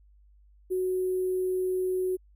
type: tone with sample-and-hold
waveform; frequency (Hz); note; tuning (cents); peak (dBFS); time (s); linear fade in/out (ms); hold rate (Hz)
sine; 370; F#4; 0; -25; 0.7-2.17; 20; 11025
effects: added 50 Hz sine -55 dBFS peak until 2.35 s